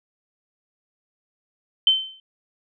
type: tone with exponential decay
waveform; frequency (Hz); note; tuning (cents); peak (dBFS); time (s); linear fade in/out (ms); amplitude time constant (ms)
sine; 3085; G7; -28; -10; 1.87-2.2; 2; 71
effects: none